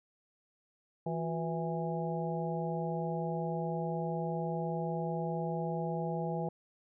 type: harmonic tone with a mistuned harmonic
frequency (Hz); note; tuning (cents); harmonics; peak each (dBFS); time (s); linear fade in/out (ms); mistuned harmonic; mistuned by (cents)
164.81; E3; 0; 1 / 2 / 3 / 4 / 5; -35 / -41 / -39 / -41 / -40; 1.06-6.49; 5; 2; +150
effects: none